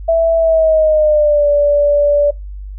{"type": "tone with pitch glide", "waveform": "sine", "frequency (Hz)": [659.3, 580.6], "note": ["E5", "D5"], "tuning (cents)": [0, -20], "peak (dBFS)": -8, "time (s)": [0.08, 2.31], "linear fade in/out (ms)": 10, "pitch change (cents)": -220, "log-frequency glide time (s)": [0.37, 1.48], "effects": ["noise-tail reverb RT60 0.2 s tail -22 dB re dry", "added 49 Hz sine -25 dBFS peak until 2.78 s"]}